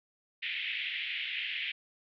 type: band-pass noise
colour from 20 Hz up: pink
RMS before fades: -36 dBFS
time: 0.42-1.72 s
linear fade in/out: 10 ms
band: 2000 to 3300 Hz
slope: 48 dB/octave
effects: none